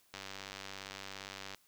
click train, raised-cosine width 0.2 ms, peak -26 dBFS, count 138, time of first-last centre 0.14-1.547 s, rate 97.4 Hz, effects white hiss -69 dBFS RMS until 1.67 s

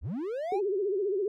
triangle linear sweep, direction up, 43.72 to 861 Hz, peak -29 dBFS, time 0.01-0.61 s, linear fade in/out 50 ms
sine tone with vibrato, 394.6 Hz, G4, 11 cents sharp, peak -26 dBFS, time 0.52-1.28 s, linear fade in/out 2 ms, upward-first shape sine, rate 15 Hz, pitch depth 130 cents each way
effects none

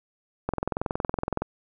click train, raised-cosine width 1 ms, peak -12 dBFS, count 21, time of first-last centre 0.49-1.42 s, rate 21.5 Hz, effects none

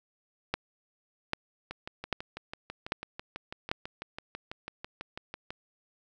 two click trains, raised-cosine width 0.3 ms, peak -22 / -12 dBFS, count 24 / 5, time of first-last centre 1.71-5.505 / 0.54-3.715 s, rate 6.06 / 1.26 Hz, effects none

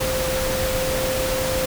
sine tone in noise, 520 Hz, C5, 11 cents flat, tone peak -23 dBFS, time 0-1.66 s, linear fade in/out 10 ms, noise pink, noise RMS -25 dBFS, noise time 0-1.66 s, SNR -1 dB, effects none

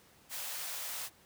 white high-pass noise, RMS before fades -40 dBFS, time 0.29-1.1 s, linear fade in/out 50 ms, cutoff 490 Hz, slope 96 dB/octave, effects pink hiss -62 dBFS RMS until 1.25 s + high-pass 80 Hz 12 dB/octave

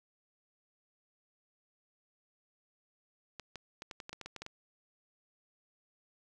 clicks, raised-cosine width 0.2 ms, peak -26 dBFS, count 12, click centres 3.397 / 3.557 / 3.821 / 3.912 / 4.002 / 4.094 / 4.13 / 4.213 / 4.26 / 4.363 / 4.42 / 4.464 s, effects none

